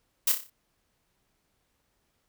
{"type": "noise with echo", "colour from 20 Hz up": "blue", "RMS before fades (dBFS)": -23, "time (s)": [0.27, 0.32], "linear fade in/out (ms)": 5, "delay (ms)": 30, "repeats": 6, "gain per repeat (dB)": -6, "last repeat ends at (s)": 0.5, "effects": ["pink hiss -74 dBFS RMS until 2.28 s"]}